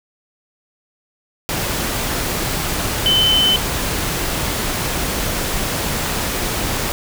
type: tone in noise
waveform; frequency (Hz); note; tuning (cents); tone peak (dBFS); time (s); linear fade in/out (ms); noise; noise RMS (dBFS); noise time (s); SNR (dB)
sine; 3049; G7; -49; -12; 3.06-3.56; 0; pink; -21; 1.49-6.92; +6
effects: none